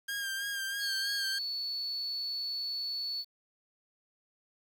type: tone with vibrato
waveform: sawtooth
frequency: 1605 Hz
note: G6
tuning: 40 cents sharp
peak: -30 dBFS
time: 0.08-1.39 s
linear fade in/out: 10 ms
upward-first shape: sine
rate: 3.1 Hz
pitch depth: 35 cents each way
type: tone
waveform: sine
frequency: 4435 Hz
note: C#8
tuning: in tune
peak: -33 dBFS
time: 0.79-3.25 s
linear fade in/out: 50 ms
effects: 9-bit